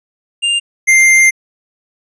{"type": "tone pair in turn", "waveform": "square", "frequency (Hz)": [2800, 2098], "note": ["F7", "C7"], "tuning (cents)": [4, 4], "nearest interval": "perfect fourth", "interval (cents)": 500, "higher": "first", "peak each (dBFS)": [-12, -6], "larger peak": "second", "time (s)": [[0.42, 0.6], [0.87, 1.31]], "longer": "second", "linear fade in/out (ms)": 20, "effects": ["resampled to 24000 Hz"]}